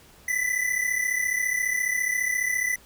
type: tone pair together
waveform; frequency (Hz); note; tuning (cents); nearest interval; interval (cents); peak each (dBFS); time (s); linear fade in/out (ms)
square; 1977.4 / 2012; B6 / B6; +2 / +32; unison; 30; -27; 0.28-2.76; 5
effects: pink hiss -53 dBFS RMS until 2.85 s